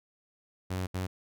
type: tone bursts at uneven times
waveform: sawtooth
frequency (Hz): 92.5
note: F#2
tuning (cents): 0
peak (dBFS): -27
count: 2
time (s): 0.7-0.87 / 0.94-1.07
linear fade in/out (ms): 10
effects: none